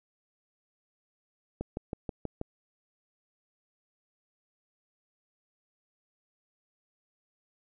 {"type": "click train", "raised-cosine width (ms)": 2, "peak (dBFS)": -20, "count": 6, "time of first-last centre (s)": [1.61, 2.414], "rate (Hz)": 6.22, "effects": []}